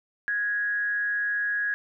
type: tone with amplitude modulation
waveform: sine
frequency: 1661.2 Hz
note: G#6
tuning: in tune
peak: -22 dBFS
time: 0.28-1.74 s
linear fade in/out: 0 ms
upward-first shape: sine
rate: 215 Hz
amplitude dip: 45%
effects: none